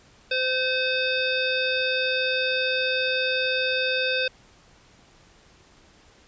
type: harmonic tone with a mistuned harmonic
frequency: 515 Hz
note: C5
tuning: 28 cents flat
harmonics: 1 / 3 / 5 / 7 / 9 / 10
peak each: -27 / -28 / -27 / -29 / -34 / -40 dBFS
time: 0.31-4.28 s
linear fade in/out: 5 ms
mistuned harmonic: 7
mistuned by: +17 cents
effects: pink hiss -55 dBFS RMS until 6.27 s + resampled to 16000 Hz